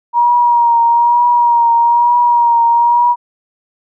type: tone with vibrato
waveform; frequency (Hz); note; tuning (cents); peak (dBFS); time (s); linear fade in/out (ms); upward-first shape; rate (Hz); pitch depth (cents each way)
sine; 948; A#5; +29; -7; 0.13-3.16; 50; triangle; 1.1; 32
effects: none